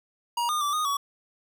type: tone with pitch steps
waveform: square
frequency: 950 / 1218 / 1164 / 1236 / 1129 Hz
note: A#5 / D#6 / D6 / D#6 / C#6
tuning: +33 / -37 / -16 / -12 / +31 cents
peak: -25 dBFS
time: 0.37-0.97 s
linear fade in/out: 5 ms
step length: 120 ms
effects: none